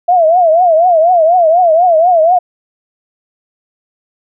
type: tone with vibrato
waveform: sine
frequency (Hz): 679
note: F5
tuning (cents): -49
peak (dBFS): -5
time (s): 0.08-2.39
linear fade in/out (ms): 10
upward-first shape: triangle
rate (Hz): 4.1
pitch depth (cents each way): 170
effects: none